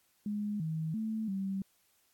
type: tone with pitch steps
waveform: sine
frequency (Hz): 207.8 / 159.1 / 219.8 / 193.6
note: G#3 / D#3 / A3 / G3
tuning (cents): +1 / +39 / -2 / -21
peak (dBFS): -32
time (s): 0.26-1.62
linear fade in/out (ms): 2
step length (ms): 340
effects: white hiss -71 dBFS RMS until 2.13 s + AAC 64 kbps

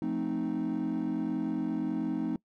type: chord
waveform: triangle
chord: F dominant seventh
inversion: none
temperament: equal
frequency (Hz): 174.61 / 220 / 261.6 / 311.1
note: F3 / A3 / C4 / Eb4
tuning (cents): 0 / 0 / 0 / 0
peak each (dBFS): -35 / -32 / -31 / -30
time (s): 0.02-2.36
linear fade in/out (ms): 2
effects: noise-tail reverb RT60 0.1 s tail -23 dB re dry + tanh soft clip ceiling -22 dBFS

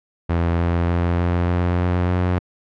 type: tone with pitch steps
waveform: sawtooth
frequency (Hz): 84.8 / 85.64 / 86.48 / 87.34 / 88.2 / 89.07 / 89.95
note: E2 / F2 / F2 / F2 / F2 / F2 / F#2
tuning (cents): +50 / -33 / -16 / +1 / +18 / +35 / -48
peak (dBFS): -13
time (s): 0.29-2.39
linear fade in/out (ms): 10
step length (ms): 300
effects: low-pass 2000 Hz 12 dB/octave

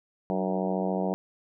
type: harmonic tone with a mistuned harmonic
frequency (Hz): 94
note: F#2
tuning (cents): +28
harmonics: 2 / 3 / 4 / 5 / 6 / 7 / 8 / 9 / 10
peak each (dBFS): -29 / -36 / -35 / -34 / -35 / -34 / -36 / -41 / -42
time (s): 0.3-1.14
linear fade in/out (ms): 0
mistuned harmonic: 3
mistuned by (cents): +76
effects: none

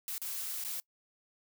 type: noise with dropouts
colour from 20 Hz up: blue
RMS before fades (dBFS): -38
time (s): 0.08-0.8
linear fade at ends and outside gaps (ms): 0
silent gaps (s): 0.18-0.217 / 0.639-0.648
effects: noise-tail reverb RT60 0.1 s tail -24 dB re dry

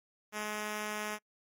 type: tone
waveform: 5% pulse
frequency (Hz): 211.6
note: G#3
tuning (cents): +33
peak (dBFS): -24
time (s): 0.32-1.19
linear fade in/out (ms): 50
effects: noise-tail reverb RT60 0.1 s tail -26 dB re dry + MP3 64 kbps

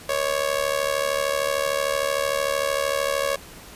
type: tone with amplitude modulation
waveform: sawtooth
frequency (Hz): 554.4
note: C#5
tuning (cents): 0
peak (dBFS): -14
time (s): 0.09-3.36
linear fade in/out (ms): 5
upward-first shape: sine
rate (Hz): 73.2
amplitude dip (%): 85
effects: pink hiss -43 dBFS RMS until 3.75 s + resampled to 32000 Hz

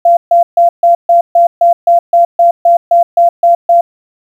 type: tone bursts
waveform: sine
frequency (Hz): 687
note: F5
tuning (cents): -29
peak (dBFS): -3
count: 15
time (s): 0.05-3.81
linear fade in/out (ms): 5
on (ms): 120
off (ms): 140
effects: 7-bit

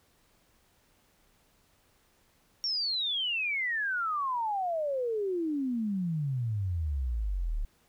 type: exponential sweep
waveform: sine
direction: down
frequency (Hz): 5588 to 34.65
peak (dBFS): -28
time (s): 2.64-7.65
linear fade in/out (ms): 0
effects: pink hiss -67 dBFS RMS until 7.88 s

